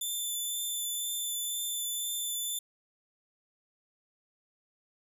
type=tone with vibrato; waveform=10% pulse; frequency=3528 Hz; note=A7; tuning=4 cents sharp; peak=-25 dBFS; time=0.01-2.59 s; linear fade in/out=5 ms; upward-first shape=triangle; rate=2 Hz; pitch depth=14 cents each way; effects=none